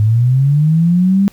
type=linear sweep; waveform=sine; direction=up; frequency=103.83 to 201.3 Hz; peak=-8 dBFS; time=0-1.28 s; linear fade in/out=0 ms; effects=pink hiss -47 dBFS RMS until 1.32 s